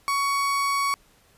35% pulse tone, 1119 Hz, C#6, 16 cents sharp, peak -20 dBFS, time 0.08-0.94 s, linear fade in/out 0 ms, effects pink hiss -59 dBFS RMS until 1.37 s + resampled to 32000 Hz

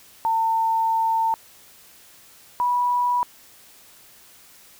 sine tone pair in turn, 900 / 977.8 Hz, A5 / B5, +39 / -18 cents, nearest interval minor second, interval 143 cents, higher second, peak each -18 dBFS, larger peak neither, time 0.25-1.34 / 2.6-3.23 s, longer first, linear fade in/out 0 ms, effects white hiss -50 dBFS RMS until 4.79 s

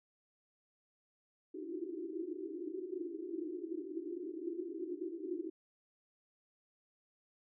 pink band-pass noise, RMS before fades -42 dBFS, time 1.54-5.5 s, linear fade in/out 10 ms, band 310 to 380 Hz, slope 96 dB/octave, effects none

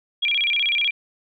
sine tone with vibrato, 2794 Hz, F7, in tune, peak -18 dBFS, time 0.22-0.91 s, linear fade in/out 10 ms, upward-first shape square, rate 16 Hz, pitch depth 290 cents each way, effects none

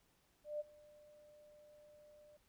sine tone with ADSR envelope, 597 Hz, D5, 28 cents sharp, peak -37 dBFS, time 0.44-2.37 s, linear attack 160 ms, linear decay 24 ms, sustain -23 dB, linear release 6 ms, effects pink hiss -75 dBFS RMS until 2.48 s

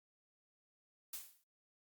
blue noise with exponential decay, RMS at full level -41 dBFS, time 1.13-1.44 s, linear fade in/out 5 ms, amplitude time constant 67 ms, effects Opus 48 kbps

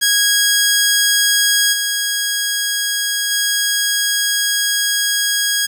10% pulse tone with level steps, 1650 Hz, G#6, 12 cents flat, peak -3 / -8 / -6 dBFS, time 0.01-5.67 s, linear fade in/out 20 ms, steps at 1.72 / 3.3 s, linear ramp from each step 20 ms, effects 7-bit

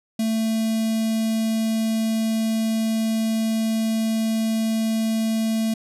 square tone with notch filter, 222.3 Hz, A3, 18 cents sharp, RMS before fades -22 dBFS, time 0.19-5.74 s, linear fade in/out 5 ms, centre 1300 Hz, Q 0.52, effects resampled to 32000 Hz

